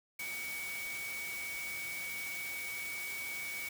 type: tone in noise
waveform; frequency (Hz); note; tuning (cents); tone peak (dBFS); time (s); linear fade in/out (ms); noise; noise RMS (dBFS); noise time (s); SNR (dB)
sine; 2253; C#7; +28; -39; 0.19-3.69; 5; white; -45; 0.19-3.69; +3
effects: none